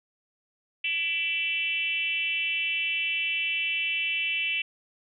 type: tone with frequency modulation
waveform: sine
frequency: 2670 Hz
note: E7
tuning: 22 cents sharp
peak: -25 dBFS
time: 0.84-4.62 s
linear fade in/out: 5 ms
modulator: 340 Hz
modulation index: 1.1
effects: none